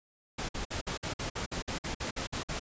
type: noise bursts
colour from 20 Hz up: pink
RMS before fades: -35 dBFS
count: 14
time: 0.38-2.596 s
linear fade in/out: 10 ms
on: 110 ms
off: 52 ms
effects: resampled to 16000 Hz